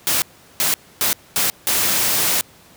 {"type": "noise bursts at uneven times", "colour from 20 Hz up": "white", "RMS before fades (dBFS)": -18, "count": 5, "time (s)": [[0.07, 0.22], [0.6, 0.74], [1.01, 1.13], [1.36, 1.5], [1.67, 2.41]], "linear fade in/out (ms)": 0, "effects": ["pink hiss -48 dBFS RMS until 2.76 s", "high-pass 80 Hz 12 dB/octave"]}